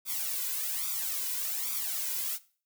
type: noise with flanger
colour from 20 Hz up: blue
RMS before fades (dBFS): -33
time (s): 0.05-2.39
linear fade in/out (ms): 50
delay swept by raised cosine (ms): 0.84 to 2.04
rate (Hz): 1.2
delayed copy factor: +0.9
effects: noise-tail reverb RT60 0.4 s tail -18 dB re dry